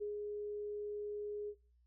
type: tone with ADSR envelope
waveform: sine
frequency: 415.3 Hz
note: G#4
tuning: in tune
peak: -37 dBFS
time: 0-1.55 s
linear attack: 22 ms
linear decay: 150 ms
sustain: -2 dB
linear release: 63 ms
effects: noise-tail reverb RT60 0.4 s tail -22 dB re dry + added 60 Hz sine -67 dBFS peak until 1.86 s